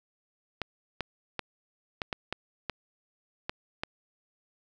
clicks, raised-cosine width 0.3 ms, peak -15 dBFS, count 9, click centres 0.617 / 1.007 / 1.393 / 2.018 / 2.128 / 2.326 / 2.697 / 3.495 / 3.835 s, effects none

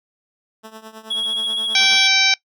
10% pulse tone with tremolo, 220 Hz, A3, in tune, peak -25 dBFS, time 0.63-2 s, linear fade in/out 20 ms, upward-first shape triangle, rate 9.4 Hz, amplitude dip 85%
triangle tone with vibrato, 3322 Hz, G#7, in tune, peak -18 dBFS, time 1.1-2.08 s, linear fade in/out 10 ms, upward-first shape square, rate 15 Hz, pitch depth 12 cents each way
harmonic tone, 775 Hz, G5, 20 cents flat, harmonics 1 / 2 / 3 / 4 / 5 / 6 / 7 / 8, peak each -27 / -24 / -17 / -24 / -18 / -24 / -20 / -26 dBFS, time 1.75-2.34 s, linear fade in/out 2 ms
effects noise-tail reverb RT60 0.1 s tail -21 dB re dry

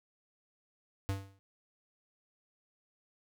square tone with exponential decay, 97.7 Hz, G2, 5 cents flat, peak -29 dBFS, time 1.09-1.39 s, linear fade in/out 0 ms, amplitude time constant 65 ms, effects none

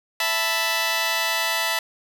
10% pulse chord, E suspended fourth, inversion none, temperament just, 659.3 / 879 / 988.9 Hz, E5 / A5 / B5, 0 / -2 / +2 cents, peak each -18 dBFS, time 0.2-1.79 s, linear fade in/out 2 ms, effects none

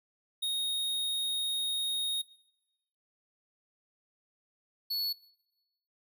square tone pair in turn, 3729 / 4409 Hz, A#7 / C#8, 0 / -10 cents, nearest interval minor third, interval 290 cents, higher second, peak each -30 / -31 dBFS, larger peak first, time 0.42-2.22 / 4.9-5.13 s, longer first, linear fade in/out 10 ms, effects noise-tail reverb RT60 1.0 s tail -21 dB re dry

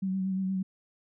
sine tone with vibrato, 189.8 Hz, F#3, 44 cents sharp, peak -27 dBFS, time 0.02-0.63 s, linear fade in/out 10 ms, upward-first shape sine, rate 8.5 Hz, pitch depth 28 cents each way, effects none

